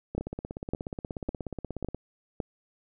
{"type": "two click trains", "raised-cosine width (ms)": 2, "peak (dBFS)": [-21, -16], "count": [31, 5], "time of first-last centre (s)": [[0.15, 1.946], [0.18, 2.402]], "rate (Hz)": [16.7, 1.8], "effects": []}